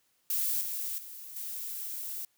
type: noise with level steps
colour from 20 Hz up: violet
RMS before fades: -30 / -35 / -45 / -38 dBFS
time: 0.3-2.25 s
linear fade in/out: 2 ms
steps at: 0.61 / 0.98 / 1.36 s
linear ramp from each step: 2 ms
effects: white hiss -72 dBFS RMS until 2.37 s + high-pass 60 Hz 12 dB/octave